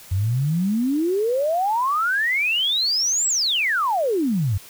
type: exponential two-way sweep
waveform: sine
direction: up then down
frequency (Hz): 89 to 7902 to 89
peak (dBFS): -18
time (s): 0.11-4.58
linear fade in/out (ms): 10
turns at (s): 3.28
effects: white hiss -44 dBFS RMS until 4.69 s